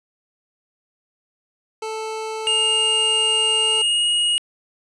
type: tone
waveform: 25% pulse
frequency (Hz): 439.4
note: A4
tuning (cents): -2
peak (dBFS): -22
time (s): 1.82-3.82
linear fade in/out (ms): 5
type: tone with pitch glide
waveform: square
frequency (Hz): 2830 to 2878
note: F7 to F#7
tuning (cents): +22 to -49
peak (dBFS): -17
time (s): 2.47-4.38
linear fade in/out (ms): 0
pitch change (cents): +29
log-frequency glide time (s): 3.62-4.07
effects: resampled to 22050 Hz + 9-bit